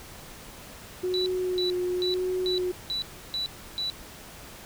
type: tone with vibrato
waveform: sine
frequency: 364.1 Hz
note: F#4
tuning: 28 cents flat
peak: -25 dBFS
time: 1.03-2.72 s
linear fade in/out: 10 ms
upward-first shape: sine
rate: 0.95 Hz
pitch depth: 20 cents each way
type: tone bursts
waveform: sine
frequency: 3951 Hz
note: B7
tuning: in tune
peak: -27 dBFS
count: 7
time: 1.14-3.9 s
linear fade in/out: 0 ms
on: 120 ms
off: 320 ms
effects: pink hiss -45 dBFS RMS until 4.65 s